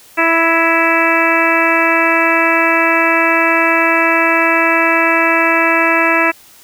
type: harmonic tone with a mistuned harmonic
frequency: 329.6 Hz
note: E4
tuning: in tune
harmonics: 1 / 2 / 3 / 4 / 5 / 6 / 7 / 8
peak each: -18 / -18 / -18 / -18 / -18 / -18 / -18 / -18 dBFS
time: 0.17-6.32 s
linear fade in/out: 20 ms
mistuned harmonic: 5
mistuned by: +20 cents
effects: white hiss -43 dBFS RMS until 6.63 s